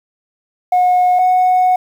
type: tone pair in turn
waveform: sine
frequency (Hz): 725 / 735.1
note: F#5 / F#5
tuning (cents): -35 / -11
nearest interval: unison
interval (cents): 24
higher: second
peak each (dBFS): -7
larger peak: neither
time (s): 0.72-1.19 / 1.19-1.76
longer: second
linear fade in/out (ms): 5
effects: tanh soft clip ceiling -7 dBFS + 7-bit